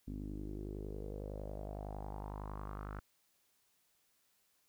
sawtooth tone with low-pass filter sweep, 50.9 Hz, G#1, 34 cents flat, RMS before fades -44 dBFS, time 0.07-3 s, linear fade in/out 10 ms, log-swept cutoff 260 to 1400 Hz, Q 4.3, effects white hiss -75 dBFS RMS until 4.68 s

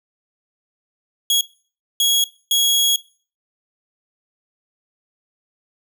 sawtooth tone bursts at uneven times, 3322 Hz, G#7, in tune, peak -11 dBFS, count 3, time 1.3-1.41 / 2-2.24 / 2.51-2.96 s, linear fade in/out 2 ms, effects noise-tail reverb RT60 0.4 s tail -19 dB re dry

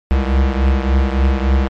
square beating tone pair, 65.6 / 69.1 Hz, C2 / C#2, +5 / -5 cents, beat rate 3.5 Hz, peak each -14 / -18 dBFS, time 0.11-1.68 s, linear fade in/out 0 ms, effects low-pass 3000 Hz 12 dB/octave + MP3 64 kbps

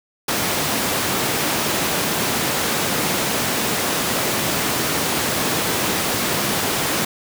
pink high-pass noise, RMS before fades -21 dBFS, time 0.28-7.05 s, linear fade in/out 5 ms, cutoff 160 Hz, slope 12 dB/octave, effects none

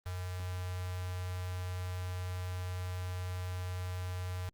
square tone with notch filter, 91 Hz, F#2, 28 cents flat, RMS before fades -38 dBFS, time 0.06-4.49 s, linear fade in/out 0 ms, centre 290 Hz, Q 0.68, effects Opus 24 kbps

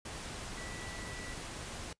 sine tone in noise, 1960 Hz, B6, 14 cents flat, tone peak -48 dBFS, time 0.57-1.34 s, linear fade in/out 5 ms, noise pink, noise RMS -43 dBFS, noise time 0.05-1.93 s, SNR -8 dB, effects noise-tail reverb RT60 0.1 s tail -21 dB re dry + resampled to 22050 Hz

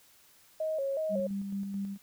sine tone with vibrato, 587.3 Hz, D5, in tune, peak -29 dBFS, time 0.6-1.27 s, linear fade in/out 5 ms, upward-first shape square, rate 2.7 Hz, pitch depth 120 cents each way
sine tone with tremolo, 198 Hz, G3, 18 cents sharp, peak -31 dBFS, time 1.09-1.98 s, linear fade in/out 50 ms, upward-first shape square, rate 4.6 Hz, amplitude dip 35%
effects white hiss -61 dBFS RMS until 2.02 s

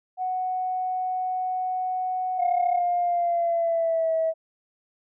sine tone, 740 Hz, F#5, in tune, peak -24 dBFS, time 0.17-2.82 s, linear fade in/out 50 ms
sine tone with pitch glide, 706 to 647.4 Hz, F5 to E5, +19 to -31 cents, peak -20 dBFS, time 2.37-4.34 s, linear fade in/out 50 ms, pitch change -150 cents, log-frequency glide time 3-4.13 s
effects tanh soft clip ceiling -15 dBFS

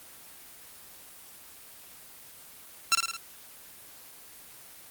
10% pulse tone with echo, 1353 Hz, E6, 45 cents sharp, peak -11 dBFS, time 2.92-2.95 s, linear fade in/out 0 ms, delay 54 ms, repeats 4, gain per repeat -4 dB, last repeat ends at 3.166 s, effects white hiss -49 dBFS RMS until 4.9 s + Opus 24 kbps

